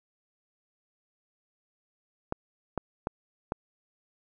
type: clicks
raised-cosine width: 1 ms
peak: -15 dBFS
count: 4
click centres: 2.324 / 2.777 / 3.071 / 3.521 s
effects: none